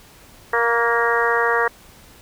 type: harmonic tone with a mistuned harmonic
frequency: 234.3 Hz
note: A#3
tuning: 9 cents sharp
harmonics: 2 / 3 / 4 / 5 / 6 / 7 / 8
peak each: -21 / -27 / -24 / -23 / -25 / -24 / -23 dBFS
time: 0.53-1.68 s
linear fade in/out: 5 ms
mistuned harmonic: 5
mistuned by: -28 cents
effects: pink hiss -47 dBFS RMS until 2.21 s